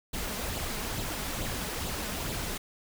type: noise with flanger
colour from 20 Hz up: pink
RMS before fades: -34 dBFS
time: 0.13-2.58 s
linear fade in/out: 10 ms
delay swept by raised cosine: 0.25 to 4.85 ms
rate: 2.3 Hz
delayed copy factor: +0.5
effects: none